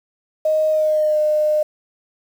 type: tone with pitch glide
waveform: sine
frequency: 622.3 to 608.1 Hz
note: D#5 to D#5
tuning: 0 to -40 cents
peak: -14 dBFS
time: 0.45-1.63 s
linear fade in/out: 5 ms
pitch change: -40 cents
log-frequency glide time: 0.7-1.19 s
effects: 7-bit